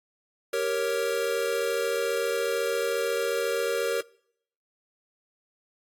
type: chord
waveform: square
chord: G diminished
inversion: none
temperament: equal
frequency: 392 / 466.2 / 554.4 Hz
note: G4 / Bb4 / Db5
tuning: 0 / 0 / 0 cents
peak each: -33 / -28 / -31 dBFS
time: 0.53-4.01 s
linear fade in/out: 5 ms
effects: noise-tail reverb RT60 0.7 s tail -24 dB re dry + AAC 64 kbps